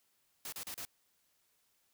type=noise bursts; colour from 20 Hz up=white; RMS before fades=-43 dBFS; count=4; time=0.45-0.851 s; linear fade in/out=2 ms; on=74 ms; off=35 ms; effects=white hiss -75 dBFS RMS until 1.93 s